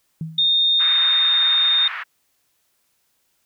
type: tone with exponential decay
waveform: sine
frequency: 160.3 Hz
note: E3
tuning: 48 cents flat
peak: -22 dBFS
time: 0.21-0.56 s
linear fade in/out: 2 ms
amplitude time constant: 75 ms
type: tone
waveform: sine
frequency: 3665 Hz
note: A#7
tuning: 30 cents flat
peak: -14 dBFS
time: 0.38-1.88 s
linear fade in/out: 5 ms
type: band-pass noise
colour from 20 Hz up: pink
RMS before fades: -30 dBFS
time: 0.79-2.04 s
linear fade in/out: 20 ms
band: 1300 to 2200 Hz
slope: 24 dB/octave
effects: white hiss -67 dBFS RMS until 3.45 s